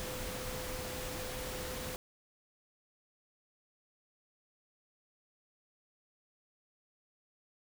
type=tone in noise; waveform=sine; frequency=508 Hz; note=B4; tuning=49 cents sharp; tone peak=-44 dBFS; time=0-1.96 s; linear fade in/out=0 ms; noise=pink; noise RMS=-41 dBFS; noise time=0-1.96 s; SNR=-6 dB; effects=none